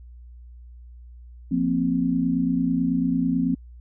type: chord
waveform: sine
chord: F suspended fourth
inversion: none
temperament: just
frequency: 174.61 / 232.8 / 261.9 Hz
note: F3 / Bb3 / C4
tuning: 0 / -2 / +2 cents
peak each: -25 / -26 / -22 dBFS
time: 1.51-3.55 s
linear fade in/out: 10 ms
effects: added 60 Hz sine -41 dBFS peak until 3.8 s